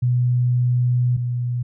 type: tone pair in turn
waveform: sine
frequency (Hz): 123.47 / 122.26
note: B2 / B2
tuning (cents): 0 / -17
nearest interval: unison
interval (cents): 17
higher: first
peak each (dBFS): -15 / -20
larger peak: first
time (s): 0.02-1.17 / 1.17-1.63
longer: first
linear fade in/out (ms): 10
effects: none